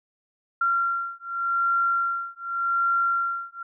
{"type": "beating tone pair", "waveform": "sine", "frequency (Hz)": [1375, 1375.86], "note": ["F6", "F6"], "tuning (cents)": [-27, -26], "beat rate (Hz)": 0.86, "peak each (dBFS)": -25, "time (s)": [0.61, 3.63], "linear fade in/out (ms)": 5, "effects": []}